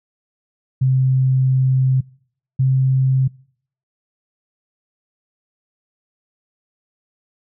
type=tone pair in turn; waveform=sine; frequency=130.81 / 131.8 Hz; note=C3 / C3; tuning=0 / +13 cents; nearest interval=unison; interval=13 cents; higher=second; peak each=-12 dBFS; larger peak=neither; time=0.81-2.01 / 2.59-3.28 s; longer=first; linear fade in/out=10 ms; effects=noise-tail reverb RT60 0.6 s tail -25 dB re dry